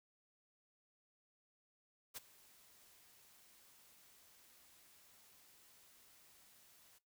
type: noise with ADSR envelope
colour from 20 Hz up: white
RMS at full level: -45 dBFS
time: 2.14-6.99 s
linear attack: 31 ms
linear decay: 17 ms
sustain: -21 dB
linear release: 17 ms
effects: noise-tail reverb RT60 0.2 s tail -18 dB re dry